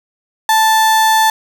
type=tone; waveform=35% pulse; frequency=880 Hz; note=A5; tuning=in tune; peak=-7 dBFS; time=0.49-1.3 s; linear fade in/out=2 ms; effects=8-bit